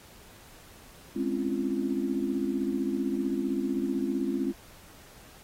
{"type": "chord", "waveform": "sine", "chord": "Db major seventh", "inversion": "second", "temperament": "equal with one note detuned", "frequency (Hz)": [207.7, 261.6, 277.2, 340.5], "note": ["Ab3", "C4", "Db4", "F4"], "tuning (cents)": [0, 0, 0, -44], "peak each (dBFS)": [-33, -31, -32, -32], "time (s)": [1.15, 4.53], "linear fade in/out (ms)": 20, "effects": ["pink hiss -53 dBFS RMS until 5.43 s", "AAC 48 kbps"]}